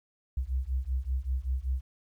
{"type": "beating tone pair", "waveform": "sine", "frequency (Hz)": [62.2, 67.4], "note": ["B1", "C#2"], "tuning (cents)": [13, -48], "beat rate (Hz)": 5.2, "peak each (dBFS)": -31, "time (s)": [0.37, 1.81], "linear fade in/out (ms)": 5, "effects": ["11-bit"]}